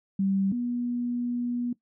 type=tone pair in turn; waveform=sine; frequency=194.5 / 242.4 Hz; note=G3 / B3; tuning=-13 / -32 cents; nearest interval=major third; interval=381 cents; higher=second; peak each=-22 / -26 dBFS; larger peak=first; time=0.19-0.52 / 0.52-1.73 s; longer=second; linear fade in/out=5 ms; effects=noise-tail reverb RT60 0.1 s tail -18 dB re dry